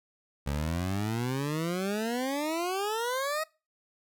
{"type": "exponential sweep", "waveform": "20% pulse", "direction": "up", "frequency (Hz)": [68.4, 640], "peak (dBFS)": -24, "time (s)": [0.46, 3.44], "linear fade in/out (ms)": 10, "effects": ["noise-tail reverb RT60 0.3 s tail -23 dB re dry"]}